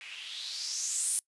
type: noise with low-pass filter sweep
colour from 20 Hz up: violet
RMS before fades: -35 dBFS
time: 0.01-1.19 s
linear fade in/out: 0 ms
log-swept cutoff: 2300 to 10000 Hz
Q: 4.3
effects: noise-tail reverb RT60 0.1 s tail -23 dB re dry + resampled to 24000 Hz